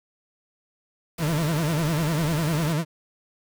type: tone with vibrato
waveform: 40% pulse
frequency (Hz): 157.5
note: D#3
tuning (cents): +21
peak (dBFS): -21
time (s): 1.18-2.85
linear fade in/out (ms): 50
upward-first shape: sine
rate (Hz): 10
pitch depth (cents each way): 140
type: noise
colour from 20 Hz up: pink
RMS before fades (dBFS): -36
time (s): 1.18-2.73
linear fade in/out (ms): 5
effects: none